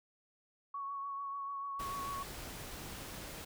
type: tone with vibrato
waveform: sine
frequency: 1113 Hz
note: C#6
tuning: 7 cents sharp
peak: -38 dBFS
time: 0.74-2.23 s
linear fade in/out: 5 ms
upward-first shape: triangle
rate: 6.8 Hz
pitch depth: 23 cents each way
type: noise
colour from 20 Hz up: pink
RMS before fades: -46 dBFS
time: 1.79-3.45 s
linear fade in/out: 10 ms
effects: none